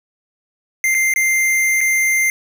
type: tone with dropouts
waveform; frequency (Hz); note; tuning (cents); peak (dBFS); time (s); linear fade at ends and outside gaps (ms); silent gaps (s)
square; 2093; C7; 0; -14; 0.84-2.3; 1; 0.944-0.948 / 1.138-1.16 / 1.807-1.812
effects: none